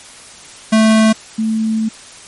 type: tone pair in turn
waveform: square / sine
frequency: 219.6 / 220.7 Hz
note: A3 / A3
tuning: -3 / +5 cents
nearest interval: unison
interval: 8 cents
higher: second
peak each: -8 / -13 dBFS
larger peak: first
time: 0.72-1.13 / 1.38-1.89 s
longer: second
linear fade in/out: 10 ms
effects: white hiss -37 dBFS RMS until 2.27 s + MP3 48 kbps